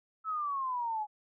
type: exponential sweep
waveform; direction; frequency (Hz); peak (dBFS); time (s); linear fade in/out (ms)
sine; down; 1317 to 830.6; -31; 0.24-1.07; 50
effects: none